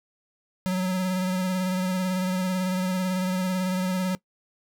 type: tone with vibrato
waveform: square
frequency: 185 Hz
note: F#3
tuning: in tune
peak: -24 dBFS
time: 0.66-4.15 s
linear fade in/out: 0 ms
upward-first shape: sine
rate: 18 Hz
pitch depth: 28 cents each way
effects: noise-tail reverb RT60 0.1 s tail -20 dB re dry